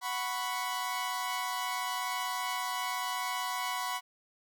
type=chord; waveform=sawtooth; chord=F# suspended fourth; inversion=none; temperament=equal; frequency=740 / 987.8 / 1108.7 Hz; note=F#5 / B5 / C#6; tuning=0 / 0 / 0 cents; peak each=-35 / -31 / -34 dBFS; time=0.01-4.01 s; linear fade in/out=50 ms; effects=none